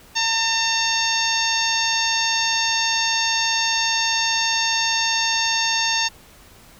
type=harmonic tone with a mistuned harmonic; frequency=905 Hz; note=A5; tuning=48 cents sharp; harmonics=1 / 2 / 3 / 4 / 5 / 6 / 7; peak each=-26 / -26 / -26 / -26 / -26 / -26 / -26 dBFS; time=0.15-6.09 s; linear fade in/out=20 ms; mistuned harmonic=7; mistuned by=+33 cents; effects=pink hiss -48 dBFS RMS until 6.79 s

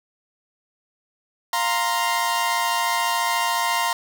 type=chord; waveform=sawtooth; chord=F suspended fourth; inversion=none; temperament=equal; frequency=698.5 / 932.3 / 1046.5 Hz; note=F5 / Bb5 / C6; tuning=0 / 0 / 0 cents; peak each=-24 / -19 / -21 dBFS; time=1.53-3.93 s; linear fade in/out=2 ms; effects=none

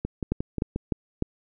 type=two click trains; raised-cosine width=3 ms; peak=-15 / -11 dBFS; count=5 / 4; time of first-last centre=0.05-0.76 / 0.32-1.224 s; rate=5.63 / 3.32 Hz; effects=none

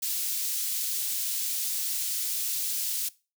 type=high-pass noise; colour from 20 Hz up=white; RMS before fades=-30 dBFS; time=0.02-3.09 s; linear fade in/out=10 ms; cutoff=4100 Hz; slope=12 dB/octave; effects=noise-tail reverb RT60 0.3 s tail -20 dB re dry

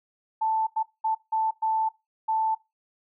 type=tone bursts at uneven times; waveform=sine; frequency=882 Hz; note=A5; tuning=4 cents sharp; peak=-22 dBFS; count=6; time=0.41-0.67 / 0.76-0.83 / 1.04-1.15 / 1.32-1.51 / 1.62-1.89 / 2.28-2.55 s; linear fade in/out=10 ms; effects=noise-tail reverb RT60 0.2 s tail -18 dB re dry

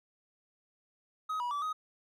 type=tone with pitch steps; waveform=triangle; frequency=1264 / 971 / 1156 / 1255 Hz; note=D#6 / B5 / D6 / D#6; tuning=+27 / -30 / -28 / +15 cents; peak=-30 dBFS; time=1.29-1.73 s; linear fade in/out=10 ms; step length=110 ms; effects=none

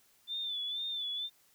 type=tone with vibrato; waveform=sine; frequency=3520 Hz; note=A7; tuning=in tune; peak=-34 dBFS; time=0.27-1.3 s; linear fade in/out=50 ms; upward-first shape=sine; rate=2.1 Hz; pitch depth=64 cents each way; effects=white hiss -67 dBFS RMS until 1.54 s

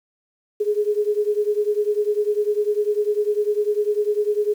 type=beating tone pair; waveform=sine; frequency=414.5 / 424.5 Hz; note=G#4 / G#4; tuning=-3 / +38 cents; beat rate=10 Hz; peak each=-20 / -22 dBFS; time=0.6-4.54 s; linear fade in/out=10 ms; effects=8-bit

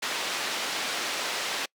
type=band-pass noise; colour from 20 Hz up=white; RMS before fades=-31 dBFS; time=0.02-1.66 s; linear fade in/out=10 ms; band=310 to 4300 Hz; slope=12 dB/octave; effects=noise-tail reverb RT60 0.1 s tail -26 dB re dry

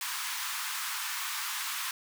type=high-pass noise; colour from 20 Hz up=pink; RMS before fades=-35 dBFS; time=0.01-1.91 s; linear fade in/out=2 ms; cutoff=960 Hz; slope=48 dB/octave; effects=none

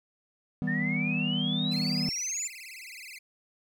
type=chord; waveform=triangle; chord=E minor; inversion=none; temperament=equal with one note detuned; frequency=160.58 / 196 / 246.9 Hz; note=E3 / G3 / B3; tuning=-45 / 0 / 0 cents; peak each=-30 dBFS; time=0.62-2.09 s; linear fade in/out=0 ms
type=exponential sweep; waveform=sine; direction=up; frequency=1768 to 7280 Hz; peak=-30 dBFS; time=0.67-2.48 s; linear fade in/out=10 ms
type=tone with vibrato; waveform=sawtooth; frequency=2326 Hz; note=D7; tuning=17 cents flat; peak=-39 dBFS; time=1.71-3.19 s; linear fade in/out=10 ms; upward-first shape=sine; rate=19 Hz; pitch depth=250 cents each way
effects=none

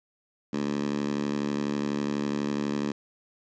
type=tone with high-pass filter; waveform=10% pulse; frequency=72.1 Hz; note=D2; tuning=31 cents flat; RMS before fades=-29 dBFS; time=0.53-2.92 s; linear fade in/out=5 ms; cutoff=220 Hz; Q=2.3; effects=resampled to 16000 Hz + 10-bit

